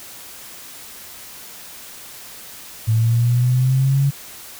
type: linear sweep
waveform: sine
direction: up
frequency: 110 to 140.7 Hz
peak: -13 dBFS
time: 2.87-4.11 s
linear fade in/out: 20 ms
effects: white hiss -38 dBFS RMS until 4.59 s